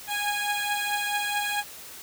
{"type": "beating tone pair", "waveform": "15% pulse", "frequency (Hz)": [823, 827.6], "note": ["G#5", "G#5"], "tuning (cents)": [-16, -6], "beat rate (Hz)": 4.6, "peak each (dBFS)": [-21, -25], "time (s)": [0.07, 1.64], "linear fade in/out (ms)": 50, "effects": ["white hiss -43 dBFS RMS until 2.02 s"]}